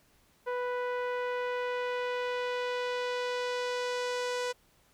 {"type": "tone with low-pass filter sweep", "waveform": "sawtooth", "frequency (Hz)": 493.9, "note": "B4", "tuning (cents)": 0, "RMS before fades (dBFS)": -33, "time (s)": [0.46, 4.53], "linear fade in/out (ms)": 20, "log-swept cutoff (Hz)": [1500, 7100], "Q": 1, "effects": ["pink hiss -66 dBFS RMS until 4.93 s"]}